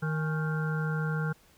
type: harmonic tone with a mistuned harmonic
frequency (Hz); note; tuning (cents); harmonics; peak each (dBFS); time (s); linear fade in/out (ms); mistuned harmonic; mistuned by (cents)
155.56; D#3; 0; 1 / 3 / 5 / 7 / 9 / 10; -28 / -39 / -44 / -46 / -37 / -42; 0.02-1.33; 10; 5; +100
effects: pink hiss -61 dBFS RMS until 1.57 s